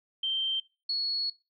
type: tone pair in turn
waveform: sine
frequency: 3136 / 4362 Hz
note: G7 / C#8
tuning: 0 / -29 cents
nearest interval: tritone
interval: 571 cents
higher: second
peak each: -27 dBFS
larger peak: neither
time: 0.23-0.6 / 0.89-1.3 s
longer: second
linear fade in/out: 5 ms
effects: noise-tail reverb RT60 0.3 s tail -22 dB re dry